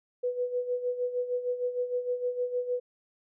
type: tone with tremolo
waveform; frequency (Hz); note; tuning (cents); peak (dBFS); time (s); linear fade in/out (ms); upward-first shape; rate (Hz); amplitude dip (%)
sine; 493.9; B4; 0; -25; 0.23-2.8; 10; sine; 6.5; 70
effects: none